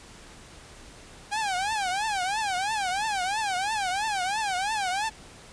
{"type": "tone with vibrato", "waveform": "sawtooth", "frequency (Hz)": 800, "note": "G5", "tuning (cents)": 35, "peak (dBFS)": -22, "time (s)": [1.31, 5.1], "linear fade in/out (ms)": 20, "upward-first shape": "triangle", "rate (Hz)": 3, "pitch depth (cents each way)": 210, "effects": ["pink hiss -48 dBFS RMS until 5.52 s", "resampled to 22050 Hz"]}